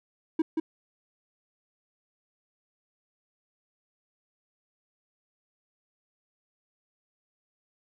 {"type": "tone with echo", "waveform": "triangle", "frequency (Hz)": 320.3, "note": "E4", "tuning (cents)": -50, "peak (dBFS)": -19, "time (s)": [0.39, 0.42], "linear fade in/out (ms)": 5, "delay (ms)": 180, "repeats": 1, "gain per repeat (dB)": -3, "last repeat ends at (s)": 0.6, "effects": []}